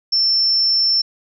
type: tone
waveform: sine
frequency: 5370 Hz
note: E8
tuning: 31 cents sharp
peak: -13 dBFS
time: 0.12-1.02 s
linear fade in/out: 10 ms
effects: none